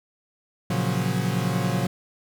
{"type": "chord", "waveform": "40% pulse", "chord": "Gb major seventh", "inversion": "first", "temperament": "equal", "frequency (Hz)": [116.54, 138.59, 174.61, 185], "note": ["Bb2", "Db3", "F3", "Gb3"], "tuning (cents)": [0, 0, 0, 0], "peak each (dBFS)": -27, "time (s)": [0.7, 1.87], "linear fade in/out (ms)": 5, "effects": []}